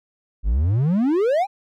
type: exponential sweep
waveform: triangle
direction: up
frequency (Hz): 46 to 836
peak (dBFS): -14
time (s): 0.43-1.47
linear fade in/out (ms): 50
effects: none